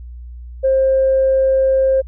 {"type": "tone", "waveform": "sine", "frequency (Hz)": 531, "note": "C5", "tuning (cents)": 25, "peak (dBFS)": -10, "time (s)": [0.63, 2.02], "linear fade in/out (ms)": 20, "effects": ["tanh soft clip ceiling -6 dBFS", "added 60 Hz sine -30 dBFS peak until 2.07 s"]}